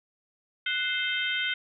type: harmonic tone with a mistuned harmonic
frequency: 523.3 Hz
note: C5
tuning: in tune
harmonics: 3 / 4 / 5 / 6 / 7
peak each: -31 / -31 / -37 / -31 / -38 dBFS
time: 0.66-1.54 s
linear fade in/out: 5 ms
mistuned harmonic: 3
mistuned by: -96 cents
effects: none

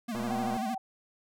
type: tone with vibrato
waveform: square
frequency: 225 Hz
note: A3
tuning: 39 cents sharp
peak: -33 dBFS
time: 0.08-0.75 s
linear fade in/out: 10 ms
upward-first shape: sine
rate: 13 Hz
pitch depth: 130 cents each way
type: click train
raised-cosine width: 1 ms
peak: -24 dBFS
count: 51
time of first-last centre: 0.15-0.567 s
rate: 120 Hz
type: tone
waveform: sine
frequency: 766 Hz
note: G5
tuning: 40 cents flat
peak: -33 dBFS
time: 0.3-0.78 s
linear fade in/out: 5 ms
effects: none

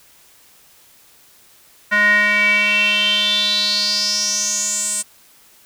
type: tone with band-pass filter sweep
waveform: square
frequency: 207.8 Hz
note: G#3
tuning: 1 cent sharp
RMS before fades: -17 dBFS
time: 1.91-5.03 s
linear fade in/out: 20 ms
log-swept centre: 1700 to 8400 Hz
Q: 7.6
effects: white hiss -50 dBFS RMS until 5.65 s

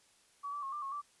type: tone with pitch steps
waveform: sine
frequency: 1136 / 1160 / 1086 / 1185 / 1092 / 1165 Hz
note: C#6 / D6 / C#6 / D6 / C#6 / D6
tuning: +42 / -22 / -36 / +15 / -26 / -14 cents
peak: -37 dBFS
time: 0.43-1.018 s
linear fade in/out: 20 ms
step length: 98 ms
effects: white hiss -67 dBFS RMS until 1.2 s + resampled to 24000 Hz

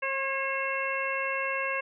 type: harmonic tone with a mistuned harmonic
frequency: 539 Hz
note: C#5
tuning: 49 cents flat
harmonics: 1 / 2 / 3 / 4 / 5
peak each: -34 / -34 / -34 / -34 / -34 dBFS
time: 0.02-1.81 s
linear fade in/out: 10 ms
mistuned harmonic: 3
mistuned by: +22 cents
effects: none

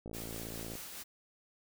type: click train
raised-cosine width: 2 ms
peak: -31 dBFS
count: 40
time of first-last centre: 0.06-0.754 s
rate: 56.2 Hz
type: noise with tremolo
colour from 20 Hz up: white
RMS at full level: -45 dBFS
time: 0.13-1.04 s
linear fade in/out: 20 ms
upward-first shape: sine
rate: 4.9 Hz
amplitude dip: 25%
effects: none

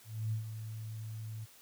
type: tone with ADSR envelope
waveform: sine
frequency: 110 Hz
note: A2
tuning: in tune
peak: -30 dBFS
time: 0.04-1.46 s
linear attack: 280 ms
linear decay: 110 ms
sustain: -9 dB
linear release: 26 ms
effects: white hiss -59 dBFS RMS until 1.61 s + high-pass 60 Hz 12 dB/octave

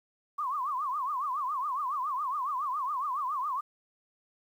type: tone with vibrato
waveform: sine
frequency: 1105 Hz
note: C#6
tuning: 6 cents flat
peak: -29 dBFS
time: 0.38-3.61 s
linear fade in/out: 10 ms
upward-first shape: triangle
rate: 7.2 Hz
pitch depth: 220 cents each way
effects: 10-bit

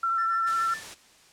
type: tone with vibrato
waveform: sine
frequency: 1349 Hz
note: E6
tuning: 40 cents sharp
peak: -23 dBFS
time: 0.03-0.74 s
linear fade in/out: 5 ms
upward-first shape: sine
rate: 12 Hz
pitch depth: 17 cents each way
type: tone with tremolo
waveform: triangle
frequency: 1769 Hz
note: A6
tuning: 9 cents sharp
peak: -31 dBFS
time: 0.18-0.83 s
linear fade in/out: 2 ms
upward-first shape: triangle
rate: 7.5 Hz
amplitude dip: 95%
type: noise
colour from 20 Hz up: white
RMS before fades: -40 dBFS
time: 0.46-0.95 s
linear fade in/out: 20 ms
effects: white hiss -56 dBFS RMS until 1.32 s + low-pass 8000 Hz 12 dB/octave

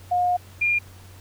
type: tone pair in turn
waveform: sine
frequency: 716 / 2408 Hz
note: F5 / D7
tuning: +43 / +43 cents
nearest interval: octave + major sixth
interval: 2100 cents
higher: second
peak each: -18 / -18 dBFS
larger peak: neither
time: 0.11-0.37 / 0.61-0.79 s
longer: first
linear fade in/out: 10 ms
effects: added 93 Hz sine -44 dBFS peak until 1.2 s + pink hiss -50 dBFS RMS until 1.2 s

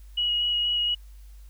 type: tone with vibrato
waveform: sine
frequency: 2905 Hz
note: F#7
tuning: 32 cents flat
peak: -22 dBFS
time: 0.17-0.95 s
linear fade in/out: 10 ms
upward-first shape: square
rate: 4.2 Hz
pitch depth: 8 cents each way
effects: added 50 Hz sine -43 dBFS peak until 1.49 s + white hiss -62 dBFS RMS until 1.49 s

